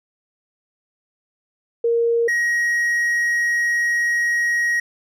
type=tone pair in turn; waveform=sine / triangle; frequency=466.2 / 1891.9 Hz; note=A#4 / A#6; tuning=0 / +25 cents; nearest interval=2 octaves; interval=2425 cents; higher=second; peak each=-15 / -15 dBFS; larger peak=neither; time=1.84-2.28 / 2.28-4.8 s; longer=second; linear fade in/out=5 ms; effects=none